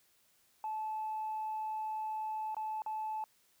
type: tone with dropouts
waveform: sine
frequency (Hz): 868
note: A5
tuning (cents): -24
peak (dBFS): -34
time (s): 0.64-3.24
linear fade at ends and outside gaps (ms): 1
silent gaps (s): 2.546-2.567 / 2.82-2.862
effects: tanh soft clip ceiling -31 dBFS + white hiss -70 dBFS RMS until 3.6 s